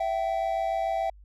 triangle tone pair together, 664.1 / 771 Hz, E5 / G5, +13 / -29 cents, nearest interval minor third, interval 258 cents, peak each -26 / -26 dBFS, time 0-1.1 s, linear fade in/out 5 ms, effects added 50 Hz sine -48 dBFS peak until 1.24 s

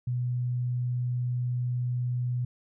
sine tone, 123.47 Hz, B2, in tune, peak -26 dBFS, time 0.07-2.45 s, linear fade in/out 5 ms, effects none

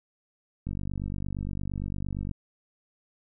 click train, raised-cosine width 5 ms, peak -21 dBFS, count 81, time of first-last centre 0.67-2.313 s, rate 48.7 Hz, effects none

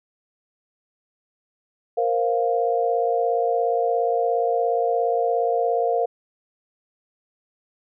sine chord, Bb suspended second, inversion none, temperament equal, 466.2 / 523.3 / 698.5 Hz, Bb4 / C5 / F5, 0 / 0 / 0 cents, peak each -22 / -26 / -22 dBFS, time 1.97-6.06 s, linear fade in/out 10 ms, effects none

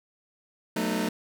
sawtooth chord, B dominant seventh, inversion second, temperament just, 185.21 / 222.2 / 246.9 / 308.7 Hz, F#3 / A3 / B3 / D#4, +2 / +17 / 0 / -14 cents, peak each -28 / -25 / -31 / -28 dBFS, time 0.76-1.09 s, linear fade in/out 5 ms, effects none

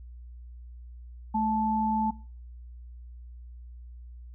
sine tone pair together, 217.5 / 874 Hz, A3 / A5, -20 / -12 cents, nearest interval 2 octaves, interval 2408 cents, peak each -27 / -26 dBFS, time 1.34-2.11 s, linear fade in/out 10 ms, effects noise-tail reverb RT60 0.4 s tail -20 dB re dry + added 60 Hz sine -42 dBFS peak until 4.34 s

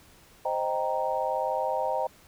sine chord, C minor seventh, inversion none, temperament equal, 523.3 / 622.3 / 784 / 932.3 Hz, C5 / Eb5 / G5 / Bb5, 0 / 0 / 0 / 0 cents, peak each -31 dBFS, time 0.45-2.07 s, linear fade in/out 5 ms, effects pink hiss -56 dBFS RMS until 2.27 s

